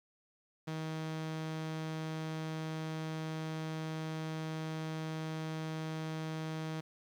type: tone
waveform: sawtooth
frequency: 158.4 Hz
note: D#3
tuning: 31 cents sharp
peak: -33 dBFS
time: 0.67-6.81 s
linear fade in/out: 10 ms
effects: low-pass 6000 Hz 12 dB/octave + 10-bit